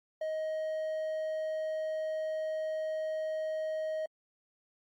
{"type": "tone", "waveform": "triangle", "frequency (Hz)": 628, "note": "D#5", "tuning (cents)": 16, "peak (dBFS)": -30, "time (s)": [0.21, 4.06], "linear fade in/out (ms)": 5, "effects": ["AAC 64 kbps"]}